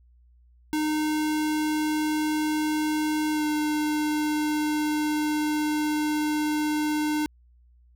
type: tone with pitch glide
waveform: square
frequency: 306.6 to 302.7 Hz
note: D#4 to D#4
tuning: -25 to -48 cents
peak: -24 dBFS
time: 0.73-7.26 s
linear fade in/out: 0 ms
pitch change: -23 cents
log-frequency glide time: 3.32-3.44 s
effects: added 60 Hz sine -54 dBFS peak until 7.95 s

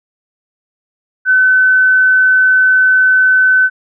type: tone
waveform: sine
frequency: 1516 Hz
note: F#6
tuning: 42 cents sharp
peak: -6 dBFS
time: 1.25-3.7 s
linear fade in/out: 50 ms
effects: none

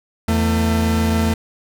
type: tone pair together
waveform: 40% pulse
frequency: 83.5 / 223.4 Hz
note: E2 / A3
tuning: +23 / +27 cents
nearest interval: octave + perfect fourth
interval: 1704 cents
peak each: -17 dBFS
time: 0.28-1.34 s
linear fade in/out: 5 ms
effects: none

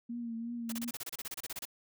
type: tone with vibrato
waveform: sine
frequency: 233.1 Hz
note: A#3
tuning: in tune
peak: -36 dBFS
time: 0.09-0.91 s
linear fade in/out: 10 ms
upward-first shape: triangle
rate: 2.8 Hz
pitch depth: 52 cents each way
type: noise bursts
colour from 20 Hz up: white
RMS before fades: -40 dBFS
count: 16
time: 0.69-1.653 s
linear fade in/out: 5 ms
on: 33 ms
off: 29 ms
effects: none

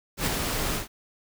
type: noise with ADSR envelope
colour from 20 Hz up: pink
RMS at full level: -24 dBFS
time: 0.17-0.88 s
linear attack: 93 ms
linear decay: 20 ms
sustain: -4 dB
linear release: 130 ms
effects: none

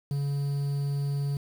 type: tone with quantisation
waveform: triangle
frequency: 141.4 Hz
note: C#3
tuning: 35 cents sharp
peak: -24 dBFS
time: 0.11-1.37 s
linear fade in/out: 2 ms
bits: 8
effects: none

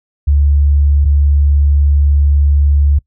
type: tone pair in turn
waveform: sine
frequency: 71.8 / 71.8 Hz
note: D2 / D2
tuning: -39 / -39 cents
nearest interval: unison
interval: 0 cents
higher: neither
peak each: -7 dBFS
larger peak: neither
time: 0.27-1.05 / 1.05-2.99 s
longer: second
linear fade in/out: 10 ms
effects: noise-tail reverb RT60 0.1 s tail -22 dB re dry

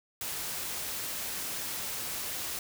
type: noise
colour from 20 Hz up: white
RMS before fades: -36 dBFS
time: 0.21-2.59 s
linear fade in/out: 2 ms
effects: none

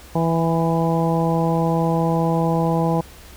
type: harmonic tone with a mistuned harmonic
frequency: 164.81 Hz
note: E3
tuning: in tune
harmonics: 1 / 2 / 3 / 4 / 5 / 6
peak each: -19 / -25 / -24 / -27 / -25 / -29 dBFS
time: 0.15-3.01 s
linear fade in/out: 5 ms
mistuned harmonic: 6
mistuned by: +16 cents
effects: added 66 Hz sine -44 dBFS peak until 3.36 s + pink hiss -44 dBFS RMS until 3.36 s

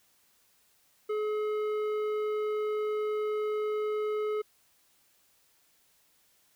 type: tone with tanh clipping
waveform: sine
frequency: 425.3 Hz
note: G#4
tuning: 41 cents sharp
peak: -30 dBFS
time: 1.09-4.42 s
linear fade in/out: 10 ms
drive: 11 dB
effects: white hiss -67 dBFS RMS until 6.55 s

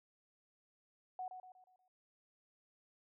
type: tone with echo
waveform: sine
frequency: 740 Hz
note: F#5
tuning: in tune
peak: -40 dBFS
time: 1.19-1.28 s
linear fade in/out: 2 ms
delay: 120 ms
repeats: 5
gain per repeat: -7 dB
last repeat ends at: 1.88 s
effects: none

